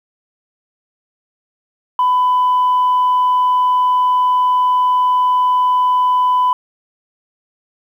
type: tone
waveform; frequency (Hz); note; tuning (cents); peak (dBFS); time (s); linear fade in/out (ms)
sine; 1000; B5; +21; -9; 1.99-6.53; 2
effects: tanh soft clip ceiling -8 dBFS + 8-bit